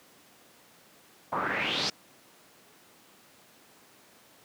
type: noise with low-pass filter sweep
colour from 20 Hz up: pink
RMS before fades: -29 dBFS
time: 1.32-1.9 s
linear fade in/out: 5 ms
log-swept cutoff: 990 to 5400 Hz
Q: 5
effects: pink hiss -57 dBFS RMS until 4.44 s + high-pass 200 Hz 12 dB/octave